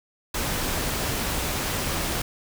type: noise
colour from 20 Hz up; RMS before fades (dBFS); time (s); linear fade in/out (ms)
pink; -27; 0.34-2.22; 5
effects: none